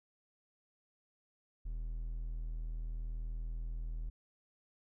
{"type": "tone", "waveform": "triangle", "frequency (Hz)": 40.33, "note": "E1", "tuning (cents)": -37, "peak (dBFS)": -35, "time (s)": [1.65, 4.1], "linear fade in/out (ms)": 10, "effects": []}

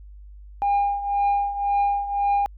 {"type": "tone with tremolo", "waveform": "sine", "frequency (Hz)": 807, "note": "G#5", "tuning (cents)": -50, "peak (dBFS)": -14, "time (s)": [0.62, 2.46], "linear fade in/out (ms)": 0, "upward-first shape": "triangle", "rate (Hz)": 1.9, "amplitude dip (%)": 80, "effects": ["tanh soft clip ceiling -16 dBFS", "added 50 Hz sine -40 dBFS peak until 2.57 s"]}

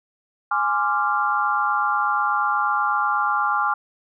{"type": "chord", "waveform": "sine", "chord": "D half-diminished seventh", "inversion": "second", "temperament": "equal with one note detuned", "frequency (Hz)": [830.6, 1046.5, 1174.7, 1387.3], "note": ["Ab5", "C6", "D6", "F6"], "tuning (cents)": [0, 0, 0, -12], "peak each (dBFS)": [-24, -27, -23, -23], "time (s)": [0.51, 3.74], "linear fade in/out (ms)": 5, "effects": []}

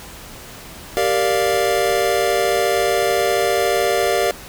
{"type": "chord", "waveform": "square", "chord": "G minor seventh", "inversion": "none", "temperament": "equal", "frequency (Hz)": [392, 466.2, 587.3, 698.5], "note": ["G4", "Bb4", "D5", "F5"], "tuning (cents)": [0, 0, 0, 0], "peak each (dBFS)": -22, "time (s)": [0.97, 4.31], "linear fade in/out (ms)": 0, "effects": ["pink hiss -37 dBFS RMS until 4.48 s"]}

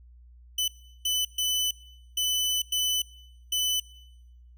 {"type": "tone bursts at uneven times", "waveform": "sawtooth", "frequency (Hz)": 3003, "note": "F#7", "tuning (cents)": 25, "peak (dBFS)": -21, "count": 6, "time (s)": [[0.58, 0.68], [1.05, 1.25], [1.38, 1.71], [2.17, 2.62], [2.72, 3.02], [3.52, 3.8]], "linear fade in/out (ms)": 5, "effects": ["noise-tail reverb RT60 1.0 s tail -22 dB re dry", "added 60 Hz sine -49 dBFS peak until 4.57 s"]}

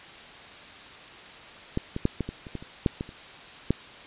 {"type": "clicks", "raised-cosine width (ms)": 3, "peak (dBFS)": [-12, -17, -8, -14, -20, -27, -20, -29, -8, -17, -30, -8], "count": 12, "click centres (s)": [1.774, 1.964, 2.054, 2.207, 2.29, 2.468, 2.553, 2.625, 2.862, 3.009, 3.091, 3.706], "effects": ["white hiss -45 dBFS RMS until 4.06 s", "resampled to 8000 Hz"]}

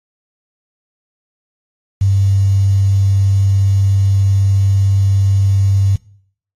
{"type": "tone with quantisation", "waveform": "sine", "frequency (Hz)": 98, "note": "G2", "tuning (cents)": 0, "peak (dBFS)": -9, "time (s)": [2.01, 5.96], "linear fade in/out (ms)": 5, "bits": 6, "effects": ["noise-tail reverb RT60 0.6 s tail -22 dB re dry", "AAC 32 kbps"]}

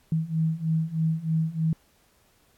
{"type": "beating tone pair", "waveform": "sine", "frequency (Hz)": [158.8, 162], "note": ["D#3", "E3"], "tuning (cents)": [36, -30], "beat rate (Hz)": 3.2, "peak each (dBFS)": [-27, -25], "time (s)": [0.12, 1.73], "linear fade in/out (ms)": 2, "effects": ["pink hiss -63 dBFS RMS until 2.57 s", "AAC 64 kbps"]}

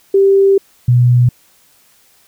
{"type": "tone pair in turn", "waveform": "sine", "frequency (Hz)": [392, 122.69], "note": ["G4", "B2"], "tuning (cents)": [0, -11], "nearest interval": "octave + minor sixth", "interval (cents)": 2011, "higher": "first", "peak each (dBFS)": -6, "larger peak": "neither", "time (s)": [[0.14, 0.58], [0.88, 1.29]], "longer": "first", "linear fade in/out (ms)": 5, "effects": ["white hiss -51 dBFS RMS until 2.27 s"]}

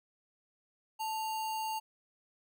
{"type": "tone with sample-and-hold", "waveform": "sine", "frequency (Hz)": 880, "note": "A5", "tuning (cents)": 0, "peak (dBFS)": -33, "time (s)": [0.99, 1.8], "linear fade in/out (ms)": 20, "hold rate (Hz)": 3675, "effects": []}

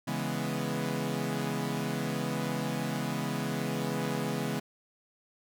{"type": "chord", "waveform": "sawtooth", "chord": "C# minor seventh", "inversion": "none", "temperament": "equal", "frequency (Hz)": [138.59, 164.81, 207.7, 246.9], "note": ["C#3", "E3", "G#3", "B3"], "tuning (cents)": [0, 0, 0, 0], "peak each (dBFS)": -32, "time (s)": [0.07, 4.6], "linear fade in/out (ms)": 10, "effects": []}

